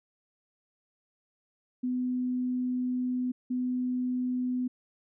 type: tone bursts at uneven times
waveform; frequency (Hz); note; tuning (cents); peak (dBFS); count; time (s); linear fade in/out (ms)
sine; 251; B3; +28; -27; 2; 1.83-3.32 / 3.5-4.68; 10
effects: none